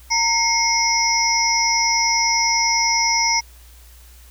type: tone cluster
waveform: sine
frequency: 920 / 2150 / 5200 / 5760 Hz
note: A#5 / C7 / E8 / F#8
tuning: -23 / +47 / -24 / -47 cents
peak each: -21 dBFS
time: 0.1-3.41 s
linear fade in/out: 20 ms
effects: added 60 Hz sine -43 dBFS peak until 4.3 s + white hiss -50 dBFS RMS until 4.3 s